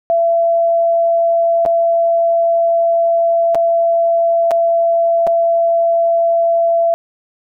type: tone with dropouts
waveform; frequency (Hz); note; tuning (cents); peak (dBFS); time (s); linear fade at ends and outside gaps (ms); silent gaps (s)
sine; 673; E5; +36; -10; 0.1-6.94; 0; 1.652-1.661 / 3.547-3.554 / 4.509-4.515 / 5.268-5.273
effects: none